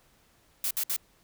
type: noise bursts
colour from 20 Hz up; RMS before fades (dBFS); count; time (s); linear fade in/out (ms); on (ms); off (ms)
blue; -29; 3; 0.64-0.964; 2; 68; 60
effects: pink hiss -64 dBFS RMS until 1.23 s